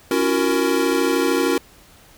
square chord, F# dominant seventh, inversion second, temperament equal with one note detuned, 277.2 / 336.9 / 370 / 466.2 Hz, C#4 / E4 / F#4 / A#4, 0 / +38 / 0 / 0 cents, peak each -23 dBFS, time 0.11-1.58 s, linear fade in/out 2 ms, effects pink hiss -49 dBFS RMS until 2.17 s

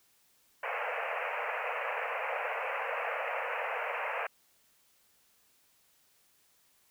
pink band-pass noise, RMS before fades -35 dBFS, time 0.63-4.27 s, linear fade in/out 5 ms, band 470 to 2700 Hz, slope 96 dB/octave, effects white hiss -68 dBFS RMS until 6.9 s

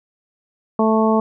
harmonic tone, 220 Hz, A3, in tune, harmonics 1 / 2 / 3 / 4 / 5, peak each -16 / -19 / -21 / -22 / -23 dBFS, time 0.79-1.2 s, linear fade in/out 2 ms, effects none

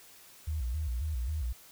sine tone with vibrato, 68.2 Hz, C#2, 28 cents flat, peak -30 dBFS, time 0.47-1.53 s, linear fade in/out 10 ms, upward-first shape square, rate 3.7 Hz, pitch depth 220 cents each way, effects white hiss -55 dBFS RMS until 1.71 s

